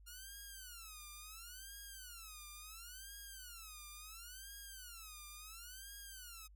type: tone with vibrato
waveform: 5% pulse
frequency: 1396.9 Hz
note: F6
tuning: in tune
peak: -40 dBFS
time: 0.06-6.48 s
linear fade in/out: 20 ms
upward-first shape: sine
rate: 0.72 Hz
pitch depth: 270 cents each way
effects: added 50 Hz sine -58 dBFS peak until 6.55 s